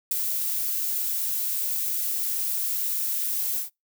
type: noise with ADSR envelope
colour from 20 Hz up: violet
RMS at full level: -22 dBFS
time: 0.11-3.7 s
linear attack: 5 ms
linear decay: 17 ms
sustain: -5 dB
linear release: 120 ms
effects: noise-tail reverb RT60 0.2 s tail -26 dB re dry